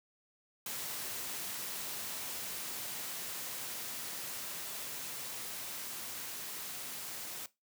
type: noise with level ramp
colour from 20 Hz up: white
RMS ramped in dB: -40 to -43 dBFS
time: 0.66-7.46 s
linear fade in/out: 2 ms
effects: noise-tail reverb RT60 0.2 s tail -18 dB re dry + high-pass 100 Hz 12 dB/octave